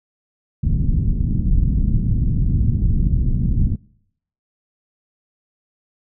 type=low-pass noise; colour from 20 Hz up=pink; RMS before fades=-17 dBFS; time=0.63-3.76 s; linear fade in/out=10 ms; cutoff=200 Hz; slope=24 dB/octave; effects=noise-tail reverb RT60 0.7 s tail -23 dB re dry